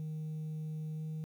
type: tone with pitch glide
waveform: sine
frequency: 155.56 to 156.55 Hz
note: D#3 to D#3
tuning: 0 to +11 cents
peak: -34 dBFS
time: 0-1.24 s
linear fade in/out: 0 ms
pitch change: +11 cents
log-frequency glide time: 0.96-1.01 s
effects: tanh soft clip ceiling -36 dBFS + 11-bit